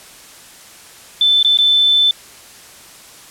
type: tone with dropouts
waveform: sine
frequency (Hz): 3526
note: A7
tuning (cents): +3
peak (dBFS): -9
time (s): 1.21-2.11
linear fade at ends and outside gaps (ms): 2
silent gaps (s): 1.429-1.447 / 1.573-1.587
effects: white hiss -40 dBFS RMS until 3.3 s + low-pass 11000 Hz 12 dB/octave

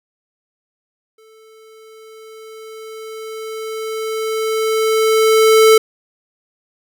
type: tone with exponential growth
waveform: square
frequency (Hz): 440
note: A4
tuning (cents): 0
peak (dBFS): -6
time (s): 1.18-5.78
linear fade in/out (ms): 5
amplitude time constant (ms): 1000
effects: none

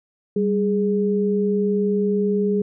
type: tone pair together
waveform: sine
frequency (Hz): 196.6 / 415.1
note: G3 / G#4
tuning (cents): +5 / -1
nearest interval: octave + minor second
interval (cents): 1294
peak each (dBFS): -20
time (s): 0.36-2.62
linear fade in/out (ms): 5
effects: none

